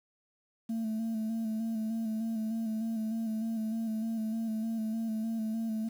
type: tone with vibrato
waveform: sine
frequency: 222.5 Hz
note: A3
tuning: 20 cents sharp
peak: -28 dBFS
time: 0.69-5.89 s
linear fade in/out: 10 ms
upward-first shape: square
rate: 3.3 Hz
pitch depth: 28 cents each way
effects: tanh soft clip ceiling -29 dBFS + 9-bit